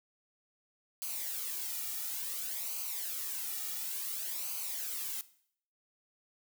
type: noise with flanger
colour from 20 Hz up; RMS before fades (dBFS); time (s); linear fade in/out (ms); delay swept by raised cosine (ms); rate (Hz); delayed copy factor
blue; -38; 1.02-5.21; 0; 0.55 to 1.95; 0.57; -0.65
effects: noise-tail reverb RT60 0.6 s tail -17 dB re dry